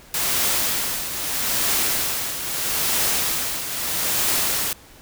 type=noise with tremolo; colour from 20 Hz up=white; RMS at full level=-20 dBFS; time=0.14-4.73 s; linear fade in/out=2 ms; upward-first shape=triangle; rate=0.78 Hz; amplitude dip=65%; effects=pink hiss -47 dBFS RMS until 5.01 s